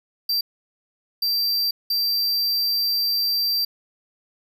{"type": "tone bursts at uneven times", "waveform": "square", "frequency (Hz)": 4699, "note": "D8", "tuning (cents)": 0, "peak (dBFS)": -20, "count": 3, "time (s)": [[0.29, 0.41], [1.22, 1.71], [1.9, 3.65]], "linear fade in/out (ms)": 5, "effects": ["10-bit"]}